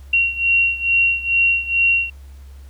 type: beating tone pair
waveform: sine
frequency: 2745 / 2747.3 Hz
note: F7 / F7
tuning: -31 / -29 cents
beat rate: 2.3 Hz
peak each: -16 / -19 dBFS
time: 0.13-2.1 s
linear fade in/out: 5 ms
effects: added 68 Hz sine -36 dBFS peak until 2.69 s + pink hiss -54 dBFS RMS until 2.69 s